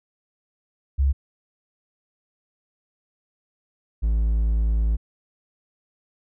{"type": "tone pair in turn", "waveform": ["sine", "triangle"], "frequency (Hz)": [68.4, 54.79], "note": ["C#2", "A1"], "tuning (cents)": [-23, -7], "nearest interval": "major third", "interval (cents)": 384, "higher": "first", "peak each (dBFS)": [-16, -16], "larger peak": "neither", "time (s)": [[0.98, 1.13], [4.02, 4.97]], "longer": "second", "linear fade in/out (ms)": 20, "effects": []}